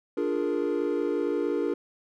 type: chord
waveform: triangle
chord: Bb dominant seventh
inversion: first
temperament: equal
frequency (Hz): 293.7 / 349.2 / 415.3 / 466.2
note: D4 / F4 / Ab4 / Bb4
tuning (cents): 0 / 0 / 0 / 0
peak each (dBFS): -28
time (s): 0.17-1.74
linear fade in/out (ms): 5
effects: tanh soft clip ceiling -14 dBFS